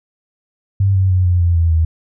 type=tone with pitch steps; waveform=sine; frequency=98 / 94.88 / 91.86 / 88.94 / 86.11 / 83.37 / 80.71 Hz; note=G2 / F#2 / F#2 / F2 / F2 / E2 / E2; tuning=0 / +44 / -12 / +32 / -24 / +20 / -36 cents; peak=-10 dBFS; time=0.8-1.85 s; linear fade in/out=5 ms; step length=150 ms; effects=none